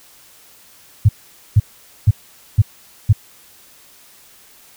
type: tone bursts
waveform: sine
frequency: 104.7 Hz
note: G#2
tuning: 15 cents sharp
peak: -5 dBFS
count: 5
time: 1.05-3.13 s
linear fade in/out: 10 ms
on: 40 ms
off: 470 ms
effects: white hiss -47 dBFS RMS until 4.76 s